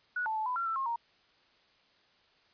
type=tone with pitch steps; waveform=sine; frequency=1466 / 878 / 869 / 1000 / 1370 / 1331 / 1074 / 934 Hz; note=F#6 / A5 / A5 / B5 / F6 / E6 / C6 / A#5; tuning=-16 / -4 / -22 / +21 / -34 / +16 / +45 / +3 cents; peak=-30 dBFS; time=0.16-0.96 s; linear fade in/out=5 ms; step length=100 ms; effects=white hiss -66 dBFS RMS until 2.53 s + resampled to 11025 Hz